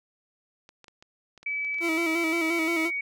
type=clicks; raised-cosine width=0.2 ms; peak=-32 dBFS; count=11; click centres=0.691 / 0.843 / 0.882 / 1.025 / 1.377 / 1.43 / 1.648 / 1.744 / 1.786 / 1.983 / 2.169 s
type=tone with pitch glide; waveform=sine; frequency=2295 to 2246 Hz; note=D7 to C#7; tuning=-40 to +22 cents; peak=-27 dBFS; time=1.46-3.01 s; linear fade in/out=5 ms; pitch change=-38 cents; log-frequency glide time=2.33-2.74 s
type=tone with vibrato; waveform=40% pulse; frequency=329.6 Hz; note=E4; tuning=in tune; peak=-25 dBFS; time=1.8-2.91 s; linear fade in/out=50 ms; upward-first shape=square; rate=5.7 Hz; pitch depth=48 cents each way
effects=none